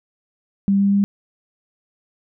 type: tone with pitch steps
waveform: sine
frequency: 197.7 / 199.1 / 200.3 Hz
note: G3 / G3 / G3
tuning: +15 / +27 / +38 cents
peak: -13 dBFS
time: 0.68-1.04 s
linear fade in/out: 0 ms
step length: 120 ms
effects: none